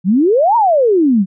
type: exponential two-way sweep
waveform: sine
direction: up then down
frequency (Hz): 170 to 970 to 179.1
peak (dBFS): -8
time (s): 0.04-1.26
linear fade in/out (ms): 50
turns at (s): 0.56
effects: none